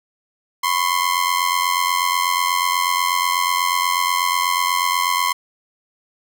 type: ring-modulated tone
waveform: sawtooth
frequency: 1046.5 Hz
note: C6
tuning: in tune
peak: -10 dBFS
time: 0.63-5.33 s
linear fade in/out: 10 ms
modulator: 44.1 Hz
effects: none